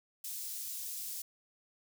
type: high-pass noise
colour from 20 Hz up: white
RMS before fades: -41 dBFS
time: 0.24-1.22 s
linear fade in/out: 5 ms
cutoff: 5400 Hz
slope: 12 dB/octave
effects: none